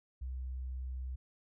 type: tone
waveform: sine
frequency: 64 Hz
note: C2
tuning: 38 cents flat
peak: -37 dBFS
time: 0.21-1.16 s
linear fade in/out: 10 ms
effects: none